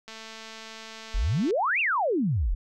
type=click train; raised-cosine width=0.2 ms; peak=-25 dBFS; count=318; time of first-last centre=0.08-1.508 s; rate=222 Hz
type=exponential two-way sweep; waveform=sine; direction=up then down; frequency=34.65 to 2812 to 34.65 Hz; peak=-22 dBFS; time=1.14-2.55 s; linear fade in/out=10 ms; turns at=1.8 s
effects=none